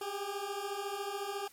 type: beating tone pair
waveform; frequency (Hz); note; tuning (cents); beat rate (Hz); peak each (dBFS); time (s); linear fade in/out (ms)
20% pulse; 393 / 407; G4 / G#4; +4 / -35; 14; -35 / -33; 0.01-1.48; 5
effects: white hiss -60 dBFS RMS until 1.52 s + MP3 64 kbps